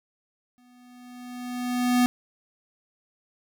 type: tone with exponential growth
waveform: square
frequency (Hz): 246.9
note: B3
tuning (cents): 0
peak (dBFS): -17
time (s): 0.58-2.06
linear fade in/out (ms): 0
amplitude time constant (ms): 320
effects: none

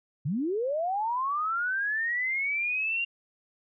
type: linear sweep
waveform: sine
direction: up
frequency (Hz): 124.6 to 2794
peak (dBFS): -26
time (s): 0.25-3.05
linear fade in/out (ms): 10
effects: none

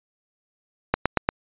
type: click train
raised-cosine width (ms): 0.5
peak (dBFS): -3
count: 4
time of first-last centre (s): 0.94-1.289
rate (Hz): 8.59
effects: resampled to 8000 Hz

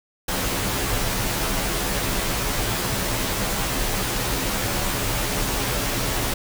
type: noise with comb filter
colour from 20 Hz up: pink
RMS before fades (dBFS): -24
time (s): 0.28-6.34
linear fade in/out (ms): 5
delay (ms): 13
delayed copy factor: -0.8
effects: none

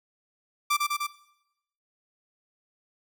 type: tone with echo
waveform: sawtooth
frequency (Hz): 1174.7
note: D6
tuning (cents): 0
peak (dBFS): -18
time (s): 0.7-0.77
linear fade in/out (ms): 10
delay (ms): 100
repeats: 3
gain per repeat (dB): -2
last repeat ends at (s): 1.07
effects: noise-tail reverb RT60 0.8 s tail -17 dB re dry

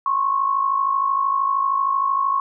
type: tone pair together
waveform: sine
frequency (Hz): 1046.5 / 1099.5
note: C6 / C#6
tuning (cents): 0 / -14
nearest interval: minor second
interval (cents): 86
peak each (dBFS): -24 / -18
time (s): 0.06-2.4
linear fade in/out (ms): 2
effects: none

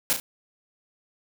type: noise with echo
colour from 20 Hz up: white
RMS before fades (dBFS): -22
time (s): 0.1-0.13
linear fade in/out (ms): 0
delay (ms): 35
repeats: 2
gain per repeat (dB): -7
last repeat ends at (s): 0.2
effects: none

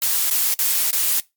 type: noise with dropouts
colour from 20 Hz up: blue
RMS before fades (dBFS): -19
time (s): 0.02-1.2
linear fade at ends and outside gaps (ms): 1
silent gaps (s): 0.299-0.31 / 0.54-0.59 / 0.908-0.929
effects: noise-tail reverb RT60 0.2 s tail -21 dB re dry + MP3 96 kbps

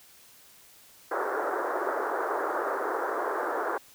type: band-pass noise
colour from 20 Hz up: pink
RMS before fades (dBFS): -30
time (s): 1.11-3.78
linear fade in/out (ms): 5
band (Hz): 350 to 1600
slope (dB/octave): 48
effects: white hiss -55 dBFS RMS until 3.94 s

